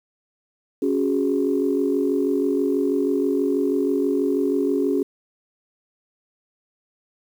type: chord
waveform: sine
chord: C# suspended fourth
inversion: none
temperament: just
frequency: 277.2 / 369.6 / 415.8 Hz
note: C#4 / F#4 / G#4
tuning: 0 / -2 / +2 cents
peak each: -21 / -23 / -23 dBFS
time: 0.82-5.03 s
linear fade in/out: 5 ms
effects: tanh soft clip ceiling -9 dBFS + 8-bit